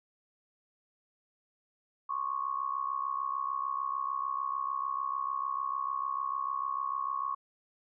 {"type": "tone with amplitude modulation", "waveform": "sine", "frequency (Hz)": 1103, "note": "C#6", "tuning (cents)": -9, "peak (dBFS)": -27, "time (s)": [2.09, 7.35], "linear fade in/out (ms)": 10, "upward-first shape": "sine", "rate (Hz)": 66.7, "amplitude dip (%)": 85, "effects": []}